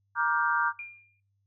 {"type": "chord", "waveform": "sine", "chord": "G minor seventh", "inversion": "first", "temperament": "just", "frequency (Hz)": [940.8, 1176, 1411.2, 1568], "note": ["Bb5", "D6", "F6", "G6"], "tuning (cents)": [16, 2, 18, 0], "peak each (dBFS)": -29, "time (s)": [0.15, 0.73], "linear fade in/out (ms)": 50}
{"type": "tone with exponential decay", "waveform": "sine", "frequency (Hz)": 2402, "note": "D7", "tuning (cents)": 38, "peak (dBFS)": -34, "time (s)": [0.79, 1.2], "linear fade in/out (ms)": 2, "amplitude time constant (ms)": 89}
{"effects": ["noise-tail reverb RT60 0.4 s tail -19 dB re dry", "added 99 Hz sine -70 dBFS peak until 1.46 s"]}